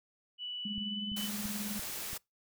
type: tone with pitch glide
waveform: sine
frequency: 2960 to 3008 Hz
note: F#7 to F#7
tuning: 0 to +28 cents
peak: -37 dBFS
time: 0.38-1.3 s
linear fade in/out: 50 ms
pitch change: +28 cents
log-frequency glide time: 0.71-1.11 s
type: tone with tremolo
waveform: sine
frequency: 207.7 Hz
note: G#3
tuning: in tune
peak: -35 dBFS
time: 0.65-1.79 s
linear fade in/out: 5 ms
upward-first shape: sine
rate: 19 Hz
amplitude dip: 60%
type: click train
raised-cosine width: 5 ms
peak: -34 dBFS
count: 5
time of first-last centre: 0.78-2.131 s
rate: 2.96 Hz
type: noise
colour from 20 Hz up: white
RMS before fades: -40 dBFS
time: 1.16-2.18 s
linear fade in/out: 10 ms
effects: noise-tail reverb RT60 0.2 s tail -25 dB re dry